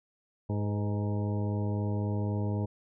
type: harmonic tone with a mistuned harmonic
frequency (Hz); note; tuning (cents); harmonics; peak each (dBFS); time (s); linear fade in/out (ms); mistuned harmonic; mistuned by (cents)
103.83; G#2; 0; 1 / 2 / 3 / 4 / 5 / 6 / 8 / 9; -29 / -35 / -39 / -41 / -43 / -45 / -47 / -48; 0.49-2.66; 10; 5; -40
effects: none